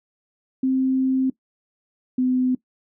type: tone pair in turn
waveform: sine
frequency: 262.1 / 254.5 Hz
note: C4 / C4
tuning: +3 / -48 cents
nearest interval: minor second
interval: 51 cents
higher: first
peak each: -17 dBFS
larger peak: neither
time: 0.63-1.3 / 2.18-2.55 s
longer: first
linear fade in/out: 5 ms
effects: noise-tail reverb RT60 0.1 s tail -19 dB re dry